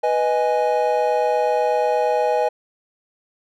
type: chord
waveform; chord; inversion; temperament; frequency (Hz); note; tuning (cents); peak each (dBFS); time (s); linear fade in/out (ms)
triangle; G# minor; first; equal; 493.9 / 622.3 / 830.6; B4 / D#5 / G#5; 0 / 0 / 0; -19; 0.03-2.49; 10
effects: none